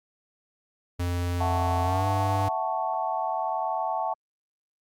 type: tone with pitch glide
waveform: square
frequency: 88 to 98.78 Hz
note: F2 to G2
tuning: +14 to +14 cents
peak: -26 dBFS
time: 0.99-2.49 s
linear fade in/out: 10 ms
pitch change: +200 cents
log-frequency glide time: 1.83-2.06 s
type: chord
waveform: sine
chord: F# minor seventh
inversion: third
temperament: equal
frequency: 659.3 / 740 / 880 / 1108.7 Hz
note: E5 / F#5 / A5 / C#6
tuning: 0 / 0 / 0 / 0 cents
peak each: -32 / -30 / -29 / -34 dBFS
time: 1.4-4.14 s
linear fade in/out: 10 ms
effects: Opus 48 kbps